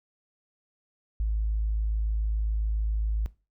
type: tone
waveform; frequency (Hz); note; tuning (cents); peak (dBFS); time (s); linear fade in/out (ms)
sine; 53.6; A1; -45; -23; 1.2-3.26; 0
effects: noise-tail reverb RT60 0.3 s tail -19 dB re dry + tanh soft clip ceiling -19 dBFS